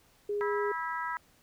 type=tone; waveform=sine; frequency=411.5 Hz; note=G#4; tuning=16 cents flat; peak=-29 dBFS; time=0.29-0.72 s; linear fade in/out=5 ms
type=harmonic tone; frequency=325.8 Hz; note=E4; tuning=20 cents flat; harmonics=3 / 4 / 5 / 6; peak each=-35 / -37 / -39 / -41 dBFS; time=0.41-1.17 s; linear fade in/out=0 ms
effects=pink hiss -64 dBFS RMS until 1.42 s